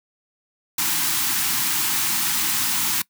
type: band-stop noise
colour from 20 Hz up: white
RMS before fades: -22 dBFS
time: 0.78-3.02 s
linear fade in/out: 5 ms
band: 360 to 770 Hz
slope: 96 dB/octave
effects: noise-tail reverb RT60 0.1 s tail -22 dB re dry + high-pass 100 Hz 12 dB/octave